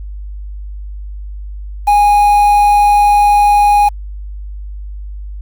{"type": "tone with quantisation", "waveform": "triangle", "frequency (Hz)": 824, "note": "G#5", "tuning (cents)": -14, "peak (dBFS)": -4, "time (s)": [1.87, 3.89], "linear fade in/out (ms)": 10, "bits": 5, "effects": ["added 50 Hz sine -23 dBFS peak until 5.41 s"]}